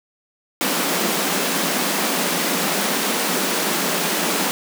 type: high-pass noise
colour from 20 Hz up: pink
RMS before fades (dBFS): -21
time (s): 0.61-4.51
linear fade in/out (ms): 0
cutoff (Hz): 170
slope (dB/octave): 96
effects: none